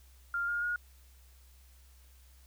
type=tone with pitch steps; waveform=sine; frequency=1396.9 / 1417.2 / 1437.8 Hz; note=F6 / F6 / F6; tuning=0 / +25 / +50 cents; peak=-30 dBFS; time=0.34-0.76 s; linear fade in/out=2 ms; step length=140 ms; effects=added 64 Hz sine -56 dBFS peak until 2.46 s + white hiss -65 dBFS RMS until 2.46 s